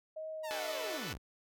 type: tone with vibrato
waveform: sine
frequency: 627 Hz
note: D#5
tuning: 13 cents sharp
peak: -39 dBFS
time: 0.16-0.98 s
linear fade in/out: 10 ms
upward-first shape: triangle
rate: 1.9 Hz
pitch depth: 14 cents each way
type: linear sweep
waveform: sawtooth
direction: down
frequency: 962 to 32.49 Hz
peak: -38 dBFS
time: 0.43-1.18 s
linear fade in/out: 20 ms
type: chord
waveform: 5% pulse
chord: B minor seventh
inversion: first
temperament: equal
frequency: 293.7 / 370 / 440 / 493.9 Hz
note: D4 / F#4 / A4 / B4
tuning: 0 / 0 / 0 / 0 cents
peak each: -36 / -36 / -32 / -34 dBFS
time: 0.51-1.13 s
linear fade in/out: 0 ms
effects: none